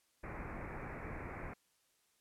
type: low-pass noise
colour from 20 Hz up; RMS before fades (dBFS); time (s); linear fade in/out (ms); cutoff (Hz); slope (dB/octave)
pink; -45; 0.23-1.54; 10; 2400; 96
effects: white hiss -75 dBFS RMS until 2.2 s + low-pass 12000 Hz 12 dB/octave